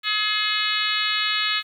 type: harmonic tone with a mistuned harmonic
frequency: 424.3 Hz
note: G#4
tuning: 37 cents sharp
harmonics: 3 / 4 / 5 / 6 / 7 / 8 / 9 / 10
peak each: -29 / -29 / -29 / -29 / -29 / -29 / -29 / -29 dBFS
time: 0.03-1.63 s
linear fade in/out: 50 ms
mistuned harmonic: 9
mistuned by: -17 cents
effects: 9-bit